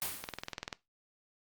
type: noise with exponential decay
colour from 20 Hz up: white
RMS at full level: -33 dBFS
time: 0.02-0.53 s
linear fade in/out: 0 ms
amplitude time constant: 110 ms
type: click train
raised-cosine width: 0.2 ms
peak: -20 dBFS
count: 11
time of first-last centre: 0.24-0.728 s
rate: 20.5 Hz
effects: noise-tail reverb RT60 0.2 s tail -19 dB re dry + Opus 32 kbps